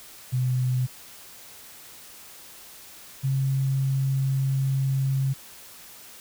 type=tone pair in turn; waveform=sine; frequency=127.1 / 134.66 Hz; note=C3 / C#3; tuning=-50 / -50 cents; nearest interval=minor second; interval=100 cents; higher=second; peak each=-21 dBFS; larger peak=neither; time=0.32-0.87 / 3.23-5.34 s; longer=second; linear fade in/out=20 ms; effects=white hiss -46 dBFS RMS until 6.2 s